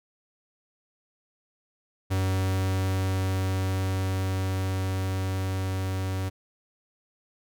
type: tone with level ramp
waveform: 45% pulse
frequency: 94.8 Hz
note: F#2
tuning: 43 cents sharp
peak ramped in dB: -23 to -27 dBFS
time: 2.1-6.3 s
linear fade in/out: 20 ms
effects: none